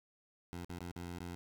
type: tone with dropouts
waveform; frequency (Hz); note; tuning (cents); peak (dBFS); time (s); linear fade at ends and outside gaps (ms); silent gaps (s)
15% pulse; 87.31; F2; 0; -36; 0.53-1.35; 0; 0.646-0.695 / 0.788-0.806 / 0.915-0.961 / 1.186-1.204
effects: none